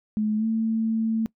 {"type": "tone with pitch glide", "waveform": "sine", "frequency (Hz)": [213.8, 223.3], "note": ["A3", "A3"], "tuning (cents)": [-49, 26], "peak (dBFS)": -21, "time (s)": [0.17, 1.26], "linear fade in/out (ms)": 0, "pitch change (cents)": 75, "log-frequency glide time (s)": [0.37, 0.45], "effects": ["noise-tail reverb RT60 0.1 s tail -22 dB re dry"]}